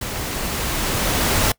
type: noise with level ramp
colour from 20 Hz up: pink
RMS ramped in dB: -28 to -17 dBFS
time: 0.01-1.52 s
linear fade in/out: 5 ms
effects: noise-tail reverb RT60 0.1 s tail -22 dB re dry